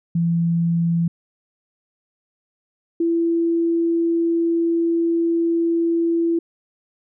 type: tone pair in turn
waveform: sine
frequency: 168.6 / 335.1 Hz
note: E3 / E4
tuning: +39 / +29 cents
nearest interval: octave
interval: 1190 cents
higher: second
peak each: -16 / -16 dBFS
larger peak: neither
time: 0.15-1.08 / 3-6.39 s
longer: second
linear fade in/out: 5 ms
effects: none